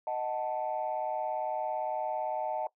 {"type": "chord", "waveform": "sine", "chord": "D# diminished", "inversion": "none", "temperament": "equal", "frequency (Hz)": [622.3, 740, 880], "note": ["D#5", "F#5", "A5"], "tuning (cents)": [0, 0, 0], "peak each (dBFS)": -34, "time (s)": [0.07, 2.67], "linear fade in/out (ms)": 2, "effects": ["noise-tail reverb RT60 0.1 s tail -19 dB re dry", "tanh soft clip ceiling -23 dBFS"]}